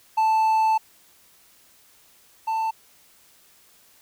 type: tone pair in turn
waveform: triangle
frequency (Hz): 880 / 888.7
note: A5 / A5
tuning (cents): 0 / +17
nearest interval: unison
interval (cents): 17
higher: second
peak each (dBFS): -15 / -20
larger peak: first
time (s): 0.17-0.78 / 2.47-2.71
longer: first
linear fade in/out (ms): 10
effects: white hiss -56 dBFS RMS until 4.01 s